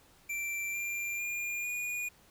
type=tone with pitch steps; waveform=square; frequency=2349 / 2380 / 2412 / 2445 Hz; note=D7 / D7 / D7 / D#7; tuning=0 / +22 / +46 / -31 cents; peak=-34 dBFS; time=0.29-2.09 s; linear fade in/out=10 ms; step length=450 ms; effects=pink hiss -62 dBFS RMS until 2.3 s